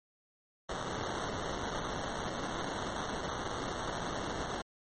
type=noise with sample-and-hold; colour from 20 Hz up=violet; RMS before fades=-37 dBFS; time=0.69-4.62 s; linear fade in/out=5 ms; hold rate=2450 Hz; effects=MP3 32 kbps